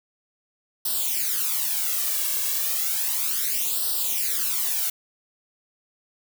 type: noise with flanger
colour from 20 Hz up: blue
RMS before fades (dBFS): -25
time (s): 0.85-4.9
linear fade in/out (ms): 5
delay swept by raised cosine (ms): 0.22 to 1.82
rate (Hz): 0.33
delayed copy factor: +0.85
effects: none